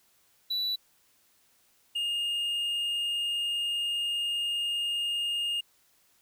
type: tone pair in turn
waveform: triangle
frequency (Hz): 3951 / 2835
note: B7 / F7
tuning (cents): 0 / +25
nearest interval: tritone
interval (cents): 575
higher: first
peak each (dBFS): -26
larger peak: neither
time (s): 0.5-0.76 / 1.95-5.61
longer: second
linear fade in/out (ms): 10
effects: white hiss -66 dBFS RMS until 6.21 s